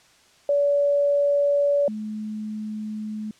sine tone pair in turn, 572 / 214.3 Hz, D5 / A3, -46 / -45 cents, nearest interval octave + perfect fourth, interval 1699 cents, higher first, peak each -17 / -28 dBFS, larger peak first, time 0.49-1.88 / 1.88-3.31 s, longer second, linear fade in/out 2 ms, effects white hiss -56 dBFS RMS until 3.39 s + low-pass 7000 Hz 12 dB/octave

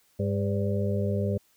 harmonic tone with a mistuned harmonic, 100.8 Hz, G2, 49 cents sharp, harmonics 1 / 2 / 4 / 5 / 6, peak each -27 / -30 / -33 / -34 / -35 dBFS, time 0.19-1.38 s, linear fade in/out 10 ms, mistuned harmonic 6, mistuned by -63 cents, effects white hiss -65 dBFS RMS until 1.56 s

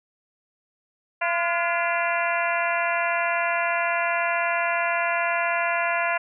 harmonic tone with a mistuned harmonic, 340.9 Hz, F4, 42 cents flat, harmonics 2 / 3 / 4 / 5 / 6 / 7 / 8, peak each -26 / -28 / -29 / -30 / -31 / -31 / -32 dBFS, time 1.21-6.18 s, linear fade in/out 10 ms, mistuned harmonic 4, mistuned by +70 cents, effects none

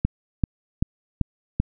click train, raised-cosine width 5 ms, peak -7 dBFS, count 5, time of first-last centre 0.05-1.6 s, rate 2.58 Hz, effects none

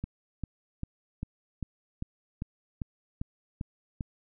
click train, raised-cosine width 5 ms, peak -21 dBFS, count 11, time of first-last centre 0.04-4.008 s, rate 2.52 Hz, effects none

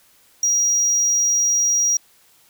triangle tone, 5730 Hz, F8, 44 cents sharp, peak -14 dBFS, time 0.43-1.97 s, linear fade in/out 2 ms, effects white hiss -55 dBFS RMS until 2.49 s

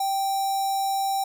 square tone with notch filter, 782 Hz, G5, 4 cents flat, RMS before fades -25 dBFS, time 0-1.24 s, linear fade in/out 5 ms, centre 2200 Hz, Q 0.88, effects none

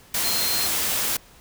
sine tone in noise, 4186 Hz, C8, in tune, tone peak -26 dBFS, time 0.24-0.67 s, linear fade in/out 5 ms, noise white, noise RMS -24 dBFS, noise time 0.14-1.17 s, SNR -5 dB, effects pink hiss -51 dBFS RMS until 1.4 s

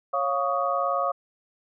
sine tone cluster, 552 / 701 / 1123 / 1242 Hz, C#5 / F5 / C#6 / D#6, -7 / +6 / +22 / -3 cents, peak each -28 dBFS, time 0.13-1.12 s, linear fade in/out 10 ms, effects none

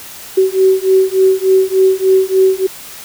sine beating tone pair, 377.9 / 381.3 Hz, F#4 / G4, +37 / -48 cents, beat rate 3.4 Hz, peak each -11 dBFS, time 0.37-2.67 s, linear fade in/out 10 ms, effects white hiss -32 dBFS RMS until 3.04 s

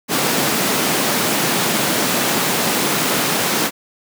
pink high-pass noise, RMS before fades -18 dBFS, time 0.08-3.71 s, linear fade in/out 50 ms, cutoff 160 Hz, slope 24 dB/octave, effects none

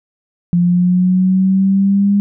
sine linear sweep, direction up, 173.5 to 202.7 Hz, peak -9 dBFS, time 0.53-2.2 s, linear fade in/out 0 ms, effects none

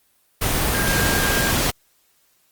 sine tone in noise, 1608 Hz, G6, 44 cents sharp, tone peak -24 dBFS, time 0.74-1.52 s, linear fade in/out 10 ms, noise pink, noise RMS -20 dBFS, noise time 0.41-1.71 s, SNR -7 dB, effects white hiss -62 dBFS RMS until 2.51 s + Opus 24 kbps

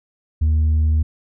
sine tone with tanh clipping, 77.78 Hz, D#2, in tune, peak -14 dBFS, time 0.41-1.03 s, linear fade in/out 10 ms, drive 2 dB, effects none

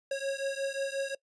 square beating tone pair, 545 / 550.6 Hz, C#5 / C#5, -29 / -12 cents, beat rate 5.6 Hz, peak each -34 / -35 dBFS, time 0.11-1.15 s, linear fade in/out 5 ms, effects noise-tail reverb RT60 0.1 s tail -22 dB re dry + resampled to 22050 Hz

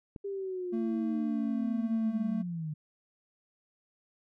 click, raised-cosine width 3 ms, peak -29 dBFS, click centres 0.162 s
sine linear sweep, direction down, 402.1 to 149.1 Hz, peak -33 dBFS, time 0.24-2.74 s, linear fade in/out 10 ms
triangle tone with pitch glide, 226.2 to 223.5 Hz, A3 to A3, +48 to +27 cents, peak -28 dBFS, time 0.72-2.43 s, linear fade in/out 20 ms, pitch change -21 cents, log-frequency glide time 1.26-1.4 s
effects none

